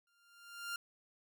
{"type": "tone with exponential growth", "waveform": "sawtooth", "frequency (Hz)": 1396.9, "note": "F6", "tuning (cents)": 0, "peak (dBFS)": -33, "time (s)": [0.07, 0.76], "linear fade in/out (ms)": 2, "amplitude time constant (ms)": 150, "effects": []}